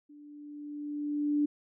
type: tone with level ramp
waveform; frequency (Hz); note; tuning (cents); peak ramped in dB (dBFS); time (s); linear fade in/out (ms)
sine; 293.7; D4; 0; -50 to -23; 0.09-1.46; 10
effects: none